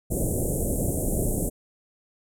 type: band-stop noise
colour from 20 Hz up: pink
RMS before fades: -25 dBFS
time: 0.1-1.5 s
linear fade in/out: 20 ms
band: 640 to 7800 Hz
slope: 48 dB/octave
effects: low-pass 12000 Hz 12 dB/octave